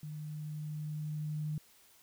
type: tone with level ramp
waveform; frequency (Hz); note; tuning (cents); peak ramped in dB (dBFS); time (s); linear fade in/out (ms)
sine; 152; D#3; -40; -40 to -33; 0.03-1.58; 2
effects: white hiss -63 dBFS RMS until 2.02 s